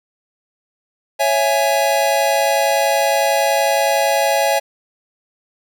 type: chord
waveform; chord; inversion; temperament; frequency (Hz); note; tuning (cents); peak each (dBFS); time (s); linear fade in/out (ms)
square; C# minor; none; just; 554.4 / 665.2 / 831.5; C#5 / E5 / G#5; 0 / +16 / +2; -19; 1.19-4.6; 20
effects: none